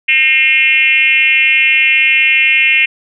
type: tone with frequency modulation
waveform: sine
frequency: 2419 Hz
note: D#7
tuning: 49 cents flat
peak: -7 dBFS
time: 0.08-2.86 s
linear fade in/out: 10 ms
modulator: 283 Hz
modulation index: 1.5
effects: none